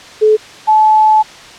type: tone pair in turn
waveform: sine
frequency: 430.5 / 864 Hz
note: A4 / A5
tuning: -38 / -32 cents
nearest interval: octave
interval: 1206 cents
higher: second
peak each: -5 dBFS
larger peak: neither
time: 0.21-0.37 / 0.67-1.23 s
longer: second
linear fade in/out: 20 ms
effects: white hiss -34 dBFS RMS until 1.58 s + low-pass 5000 Hz 12 dB/octave